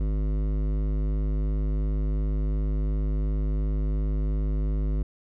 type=tone with hard clipping; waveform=triangle; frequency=51.4 Hz; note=G#1; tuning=17 cents flat; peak=-25 dBFS; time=0-5.03 s; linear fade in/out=5 ms; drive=18 dB; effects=none